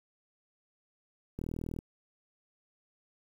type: click train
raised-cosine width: 3 ms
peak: -25 dBFS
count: 17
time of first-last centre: 1.39-1.789 s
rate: 40.1 Hz
effects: 9-bit